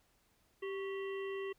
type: harmonic tone with a mistuned harmonic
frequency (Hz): 390.8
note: G4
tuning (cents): -5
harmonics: 1 / 3 / 5 / 7 / 8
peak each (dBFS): -38 / -50 / -49 / -52 / -58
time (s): 0.62-1.53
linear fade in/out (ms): 10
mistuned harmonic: 3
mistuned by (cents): -90
effects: pink hiss -73 dBFS RMS until 1.58 s